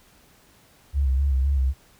sine tone with vibrato, 67.8 Hz, C#2, 38 cents flat, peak -18 dBFS, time 0.93-1.74 s, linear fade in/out 50 ms, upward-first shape square, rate 3.9 Hz, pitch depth 56 cents each way, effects pink hiss -56 dBFS RMS until 1.99 s

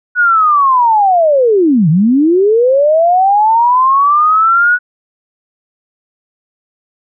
sine linear two-way sweep, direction down then up, 1480 to 146.83 to 1480 Hz, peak -6 dBFS, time 0.15-4.79 s, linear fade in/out 50 ms, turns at 1.89 s, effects none

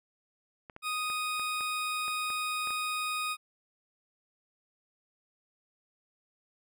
clicks, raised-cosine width 0.5 ms, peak -30 dBFS, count 9, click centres 0.698 / 0.764 / 1.101 / 1.396 / 1.608 / 2.081 / 2.303 / 2.673 / 2.706 s
20% pulse tone, 1244.5 Hz, D#6, in tune, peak -26 dBFS, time 0.82-3.37 s, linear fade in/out 50 ms
effects none

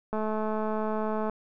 click train, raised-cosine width 1 ms, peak -18 dBFS, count 253, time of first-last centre 0.13-1.297 s, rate 216 Hz, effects none

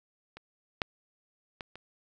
clicks, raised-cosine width 0.3 ms, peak -29 / -12 / -22 / -29 dBFS, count 4, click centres 0.37 / 0.818 / 1.608 / 1.756 s, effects none

